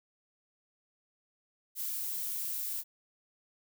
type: noise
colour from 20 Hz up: violet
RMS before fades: -36 dBFS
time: 1.75-2.84 s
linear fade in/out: 50 ms
effects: none